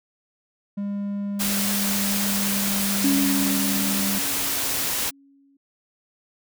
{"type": "tone with pitch glide", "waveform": "triangle", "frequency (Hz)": [201.7, 198.12], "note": ["G3", "G3"], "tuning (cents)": [50, 19], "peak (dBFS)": -23, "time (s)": [0.77, 4.19], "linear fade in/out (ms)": 10, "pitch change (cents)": -31, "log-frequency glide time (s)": [1.25, 3.62]}
{"type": "noise", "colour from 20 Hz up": "white", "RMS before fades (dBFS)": -25, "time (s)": [1.39, 5.11], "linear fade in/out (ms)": 20}
{"type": "tone with exponential decay", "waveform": "sine", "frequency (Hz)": 277.2, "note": "C#4", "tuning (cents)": 0, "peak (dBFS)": -17, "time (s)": [3.04, 5.57], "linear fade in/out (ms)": 5, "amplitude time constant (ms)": 550}
{"effects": []}